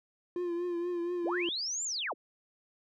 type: tone with vibrato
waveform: triangle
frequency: 348.6 Hz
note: F4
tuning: 3 cents flat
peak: -29 dBFS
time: 0.36-1.49 s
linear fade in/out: 2 ms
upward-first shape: triangle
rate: 4.2 Hz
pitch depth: 49 cents each way
type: linear two-way sweep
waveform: sine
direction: up then down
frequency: 184.1 to 7459 to 184.1 Hz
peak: -32 dBFS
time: 1.24-2.14 s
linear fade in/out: 20 ms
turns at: 1.84 s
effects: none